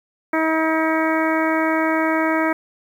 harmonic tone, 319.2 Hz, D#4, 44 cents sharp, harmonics 1 / 2 / 3 / 4 / 5 / 6 / 7, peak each -20 / -23 / -25 / -26 / -27 / -28 / -28 dBFS, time 0.33-2.53 s, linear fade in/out 5 ms, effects 8-bit

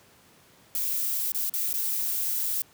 violet noise with dropouts, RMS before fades -28 dBFS, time 0.75-2.62 s, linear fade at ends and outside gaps 1 ms, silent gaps 1.32-1.346 / 1.496-1.538 / 1.729-1.739 s, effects pink hiss -57 dBFS RMS until 2.73 s + high-pass 100 Hz 12 dB/octave

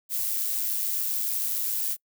violet noise with amplitude modulation, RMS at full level -26 dBFS, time 0.09-1.97 s, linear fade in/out 50 ms, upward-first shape sine, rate 107 Hz, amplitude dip 40%, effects noise-tail reverb RT60 0.1 s tail -26 dB re dry

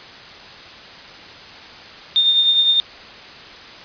sine tone with tremolo, 3636 Hz, A#7, 44 cents flat, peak -10 dBFS, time 2.16-2.8 s, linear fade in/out 0 ms, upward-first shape triangle, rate 9.8 Hz, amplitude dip 50%, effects white hiss -38 dBFS RMS until 3.84 s + resampled to 11025 Hz

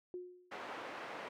sine tone with exponential decay, 360 Hz, F#4, 47 cents flat, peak -39 dBFS, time 0.14-0.65 s, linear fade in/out 1 ms, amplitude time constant 110 ms
pink band-pass noise, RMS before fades -46 dBFS, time 0.51-1.29 s, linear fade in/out 10 ms, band 460 to 2000 Hz, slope 12 dB/octave
effects none

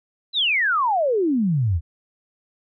sine exponential sweep, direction down, 4073 to 75.1 Hz, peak -17 dBFS, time 0.33-1.81 s, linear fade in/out 50 ms, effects none

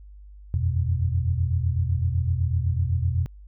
sine chord, E suspended second, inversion none, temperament equal with one note detuned, 84.58 / 92.5 / 123.47 Hz, E2 / F#2 / B2, +45 / 0 / 0 cents, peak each -23 / -27 / -26 dBFS, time 0.54-3.26 s, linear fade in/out 0 ms, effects added 50 Hz sine -42 dBFS peak until 3.47 s

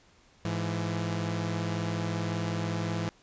sawtooth tone pair together, 105.6 / 167.63 Hz, G#2 / E3, +29 / +29 cents, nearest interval minor sixth, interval 800 cents, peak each -28 dBFS, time 0.45-3.09 s, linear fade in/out 0 ms, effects pink hiss -61 dBFS RMS until 3.22 s + resampled to 16000 Hz

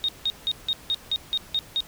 sine tone bursts, 3718 Hz, A#7, 5 cents flat, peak -21 dBFS, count 9, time 0.04-1.805 s, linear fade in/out 0 ms, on 45 ms, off 170 ms, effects pink hiss -47 dBFS RMS until 1.87 s

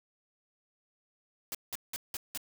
white noise bursts, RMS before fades -37 dBFS, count 5, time 1.52-2.375 s, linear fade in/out 0 ms, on 27 ms, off 180 ms, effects none

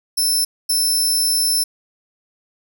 20% pulse tone bursts at uneven times, 5310 Hz, E8, 12 cents sharp, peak -10 dBFS, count 2, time 0.17-0.45 / 0.69-1.64 s, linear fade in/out 10 ms, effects none

